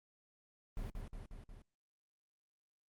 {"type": "noise with echo", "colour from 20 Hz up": "brown", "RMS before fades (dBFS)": -41, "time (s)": [0.77, 0.9], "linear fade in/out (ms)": 2, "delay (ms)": 180, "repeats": 4, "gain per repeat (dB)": -3, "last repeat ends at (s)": 1.62, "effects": ["Opus 32 kbps"]}